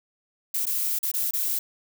violet noise with dropouts, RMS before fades -26 dBFS, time 0.54-1.59 s, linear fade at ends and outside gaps 5 ms, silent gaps 0.656-0.666 / 0.989-1.029 / 1.116-1.138 / 1.31-1.335 s, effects none

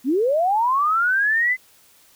sine linear sweep, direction up, 233.1 to 2054 Hz, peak -16 dBFS, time 0.04-1.57 s, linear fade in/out 50 ms, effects white hiss -54 dBFS RMS until 2.15 s

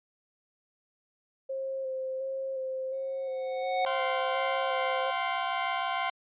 sine tone with vibrato, 529 Hz, C5, 19 cents sharp, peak -31 dBFS, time 1.49-5.11 s, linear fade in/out 10 ms, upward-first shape square, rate 1.4 Hz, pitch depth 17 cents each way
square tone with exponential growth, 740 Hz, F#5, in tune, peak -25 dBFS, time 2.93-3.85 s, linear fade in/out 0 ms, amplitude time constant 200 ms
sawtooth chord, F suspended second, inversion none, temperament equal with one note detuned, 698.5 / 764.8 / 1046.5 Hz, F5 / G5 / C6, 0 / -43 / 0 cents, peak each -30 / -29 / -28 dBFS, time 3.86-6.1 s, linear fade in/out 5 ms
effects resampled to 8000 Hz

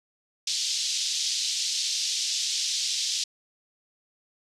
white band-pass noise, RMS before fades -28 dBFS, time 0.47-3.24 s, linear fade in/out 5 ms, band 3400 to 6200 Hz, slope 24 dB/octave, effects low-pass 11000 Hz 12 dB/octave

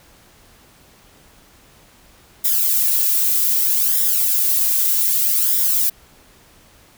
violet noise with flanger, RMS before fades -17 dBFS, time 2.44-5.9 s, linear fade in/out 10 ms, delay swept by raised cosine 0.56 to 2.56 ms, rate 0.64 Hz, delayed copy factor +0.65, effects pink hiss -50 dBFS RMS until 6.97 s

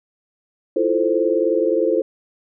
sine chord, F major seventh, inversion third, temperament equal, 329.6 / 349.2 / 440 / 523.3 Hz, E4 / F4 / A4 / C5, 0 / 0 / 0 / 0 cents, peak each -22 / -22 / -20 / -20 dBFS, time 0.76-2.02 s, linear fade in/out 5 ms, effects none

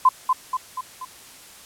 sine tone with echo, 1027 Hz, C6, 33 cents flat, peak -10 dBFS, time 0.05-0.09 s, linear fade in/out 5 ms, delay 240 ms, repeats 4, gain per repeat -5 dB, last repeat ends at 1.05 s, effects white hiss -45 dBFS RMS until 1.65 s + low-pass 12000 Hz 12 dB/octave

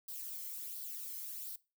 violet noise with flanger, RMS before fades -44 dBFS, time 0.08-1.56 s, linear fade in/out 5 ms, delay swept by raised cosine 0.21 to 0.98 ms, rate 1.4 Hz, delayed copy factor +0.5, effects noise-tail reverb RT60 0.3 s tail -21 dB re dry

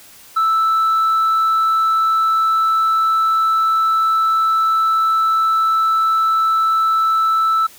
sine tone with tanh clipping, 1318.5 Hz, E6, in tune, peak -13 dBFS, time 0.36-7.67 s, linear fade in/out 10 ms, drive 1 dB, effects white hiss -43 dBFS RMS until 7.78 s

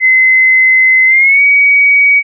sine tone with pitch glide, 2049 to 2260 Hz, C7 to C#7, -37 to +33 cents, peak -4 dBFS, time 0-2.23 s, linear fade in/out 50 ms, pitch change +170 cents, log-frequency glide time 1.06-1.42 s, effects none

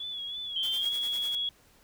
sine tone with vibrato, 3399 Hz, G#7, 39 cents sharp, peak -34 dBFS, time 0-0.9 s, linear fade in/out 5 ms, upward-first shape sine, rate 3.1 Hz, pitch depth 55 cents each way
sine tone with pitch glide, 3136 to 3342 Hz, G7 to G#7, 0 to +10 cents, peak -28 dBFS, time 0.56-1.49 s, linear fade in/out 2 ms, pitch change +110 cents, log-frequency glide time 0.74-0.91 s
white noise with tremolo, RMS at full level -43 dBFS, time 0.63-1.35 s, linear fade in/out 0 ms, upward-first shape sine, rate 10 Hz, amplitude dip 70%
effects pink hiss -61 dBFS RMS until 1.83 s

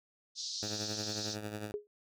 white band-pass noise, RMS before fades -40 dBFS, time 0.35-1.37 s, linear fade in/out 50 ms, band 3900 to 6000 Hz, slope 48 dB/octave
10% pulse tone with tremolo, 105.6 Hz, G#2, 29 cents sharp, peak -28 dBFS, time 0.62-1.72 s, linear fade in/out 10 ms, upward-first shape triangle, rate 11 Hz, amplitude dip 65%
sine tone with exponential decay, 415.3 Hz, G#4, in tune, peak -29 dBFS, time 1.74-1.87 s, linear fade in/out 0 ms, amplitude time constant 27 ms
effects none

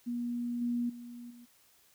sine tone with level steps, 240 Hz, B3, 49 cents flat, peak -32 / -29 / -43 / -50 dBFS, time 0.06-1.46 s, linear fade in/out 20 ms, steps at 0.61 / 0.89 / 1.3 s, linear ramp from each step 10 ms, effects white hiss -65 dBFS RMS until 1.94 s

